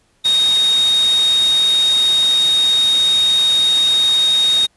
sine tone in noise, 3729 Hz, A#7, in tune, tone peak -11 dBFS, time 0.24-4.67 s, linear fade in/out 20 ms, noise white, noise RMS -25 dBFS, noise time 0.24-4.67 s, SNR +11 dB, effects pink hiss -59 dBFS RMS until 4.76 s + resampled to 24000 Hz

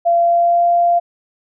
sine tone with pitch glide, 685 to 692.6 Hz, F5 to F5, -34 to -15 cents, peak -10 dBFS, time 0.05-1 s, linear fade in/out 20 ms, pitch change +19 cents, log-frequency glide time 0.19-0.66 s, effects none

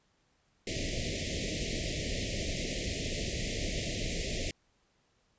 pink band-stop noise, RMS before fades -34 dBFS, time 0.67-4.51 s, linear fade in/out 2 ms, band 670 to 1900 Hz, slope 96 dB/octave, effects pink hiss -72 dBFS RMS until 5.38 s + resampled to 16000 Hz

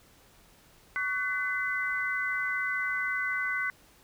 sine tone cluster, 1128 / 1501 / 2026 Hz, C#6 / F#6 / B6, +30 / +24 / +44 cents, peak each -37 / -31 / -31 dBFS, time 0.96-3.7 s, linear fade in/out 0 ms, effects pink hiss -59 dBFS RMS until 4.03 s

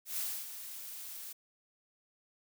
blue noise with ADSR envelope, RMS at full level -35 dBFS, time 0.05-1.33 s, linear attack 130 ms, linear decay 280 ms, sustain -10 dB, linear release 9 ms, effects none

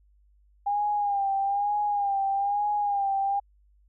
sine tone with vibrato, 807 Hz, G#5, 50 cents flat, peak -23 dBFS, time 0.66-3.4 s, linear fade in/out 10 ms, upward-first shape sine, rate 1.1 Hz, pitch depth 51 cents each way, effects added 50 Hz sine -58 dBFS peak until 3.88 s

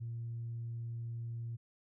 sine tone, 116.5 Hz, A#2, 1 cent flat, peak -37 dBFS, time 0-1.57 s, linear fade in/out 20 ms, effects tanh soft clip ceiling -34 dBFS

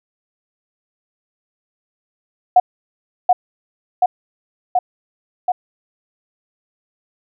sine tone with echo, 727 Hz, F#5, 31 cents flat, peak -5 dBFS, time 2.56-2.6 s, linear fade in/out 5 ms, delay 730 ms, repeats 4, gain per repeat -2 dB, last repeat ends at 5.52 s, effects none

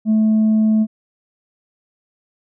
sine tone with tanh clipping, 217.5 Hz, A3, 20 cents flat, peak -12 dBFS, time 0.05-0.87 s, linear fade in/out 50 ms, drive 1 dB, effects none

